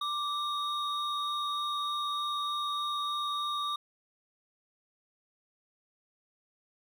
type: tone pair together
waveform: triangle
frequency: 1174.7 / 3739 Hz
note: D6 / A#7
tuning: 0 / +4 cents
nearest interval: octave + minor sixth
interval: 2004 cents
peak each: -30 / -34 dBFS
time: 0.01-3.76 s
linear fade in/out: 5 ms
effects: none